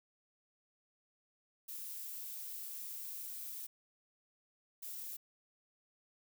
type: noise bursts at uneven times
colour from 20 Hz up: violet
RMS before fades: -45 dBFS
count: 2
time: 1.68-3.67 / 4.82-5.17 s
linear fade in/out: 10 ms
effects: none